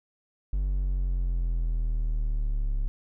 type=exponential sweep; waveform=triangle; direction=down; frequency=48.66 to 34.65 Hz; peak=-22 dBFS; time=0.53-2.88 s; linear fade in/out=0 ms; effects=none